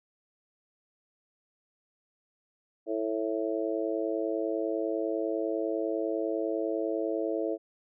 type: harmonic tone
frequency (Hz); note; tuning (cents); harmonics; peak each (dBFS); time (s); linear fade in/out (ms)
110; A2; 0; 3 / 4 / 5 / 6; -32 / -33 / -34 / -35; 2.86-7.58; 50
effects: none